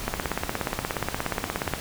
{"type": "click train", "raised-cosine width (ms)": 0.5, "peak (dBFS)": -10, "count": 29, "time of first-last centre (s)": [0.08, 1.737], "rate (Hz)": 16.9, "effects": ["pink hiss -35 dBFS RMS until 1.8 s"]}